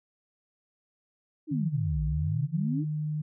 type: exponential two-way sweep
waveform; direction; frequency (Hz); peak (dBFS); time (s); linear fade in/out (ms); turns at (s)
sine; down then up; 328.3 to 55 to 328.3; -28; 1.47-2.85; 50; 2.03
type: tone with pitch glide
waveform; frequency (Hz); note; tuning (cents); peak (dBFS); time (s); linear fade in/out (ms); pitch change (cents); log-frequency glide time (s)
sine; 153.1 to 152.04; D#3 to D#3; -28 to -40; -28; 1.51-3.22; 10; -12; 1.63-2.97
effects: none